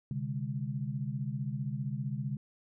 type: tone cluster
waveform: sine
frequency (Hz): 129.6 / 144.9 / 204.8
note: C3 / D3 / G#3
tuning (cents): -16 / -23 / -24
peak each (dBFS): -36 / -36 / -39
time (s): 0.11-2.37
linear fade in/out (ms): 2
effects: none